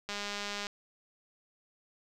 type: click train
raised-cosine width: 0.2 ms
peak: -20 dBFS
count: 119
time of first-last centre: 0.09-0.668 s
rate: 204 Hz
effects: none